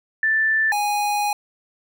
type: tone pair in turn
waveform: sine / square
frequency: 1765 / 826.7 Hz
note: A6 / G#5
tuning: +5 / -8 cents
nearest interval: octave + minor second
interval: 1313 cents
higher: first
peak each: -16 / -20 dBFS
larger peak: first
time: 0.23-0.72 / 0.72-1.33 s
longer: second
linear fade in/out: 2 ms
effects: none